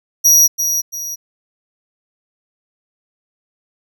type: tone with echo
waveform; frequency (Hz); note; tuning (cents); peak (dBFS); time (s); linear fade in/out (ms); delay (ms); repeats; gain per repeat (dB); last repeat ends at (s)
40% pulse; 5770; F#8; -44; -6; 0.24-0.48; 20; 340; 2; -8; 1.16
effects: none